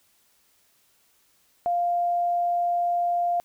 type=tone; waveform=sine; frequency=698.5 Hz; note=F5; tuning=in tune; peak=-21 dBFS; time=1.66-3.4 s; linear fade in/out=0 ms; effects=white hiss -64 dBFS RMS until 3.44 s